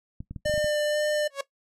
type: clicks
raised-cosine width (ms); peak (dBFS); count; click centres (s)
5; -24; 8; 0.205 / 0.31 / 0.362 / 0.458 / 0.496 / 0.54 / 0.578 / 0.644
type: tone with vibrato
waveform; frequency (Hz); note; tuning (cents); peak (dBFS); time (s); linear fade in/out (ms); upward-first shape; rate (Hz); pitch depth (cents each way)
square; 599; D5; +34; -24; 0.45-1.28; 10; sine; 2; 9
type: tone with exponential growth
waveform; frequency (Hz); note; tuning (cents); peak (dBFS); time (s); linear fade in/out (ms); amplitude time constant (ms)
sawtooth; 554.4; C#5; 0; -20; 1.3-1.41; 5; 22
effects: noise-tail reverb RT60 0.1 s tail -17 dB re dry + low-pass 10000 Hz 12 dB/octave